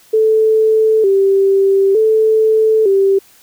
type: tone with vibrato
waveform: sine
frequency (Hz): 413.8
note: G#4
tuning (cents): -6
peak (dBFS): -8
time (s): 0.13-3.19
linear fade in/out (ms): 10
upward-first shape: square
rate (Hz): 0.55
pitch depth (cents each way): 100
effects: white hiss -47 dBFS RMS until 3.42 s